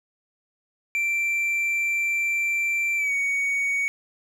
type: tone with pitch glide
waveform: triangle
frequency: 2349 to 2239 Hz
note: D7 to C#7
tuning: 0 to +17 cents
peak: -20 dBFS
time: 0.95-3.88 s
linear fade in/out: 0 ms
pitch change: -83 cents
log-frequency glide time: 2.97-3.12 s
effects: none